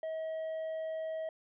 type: tone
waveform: triangle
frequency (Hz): 639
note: D#5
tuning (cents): +46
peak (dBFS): -33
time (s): 0.03-1.29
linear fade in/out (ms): 2
effects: resampled to 8000 Hz